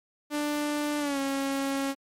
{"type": "tone with pitch glide", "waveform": "sawtooth", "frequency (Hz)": [295.4, 274], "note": ["D4", "C#4"], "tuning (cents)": [10, -20], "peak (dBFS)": -23, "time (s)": [0.3, 1.95], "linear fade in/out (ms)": 50, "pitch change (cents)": -130, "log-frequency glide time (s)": [0.99, 1.19], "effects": ["MP3 64 kbps"]}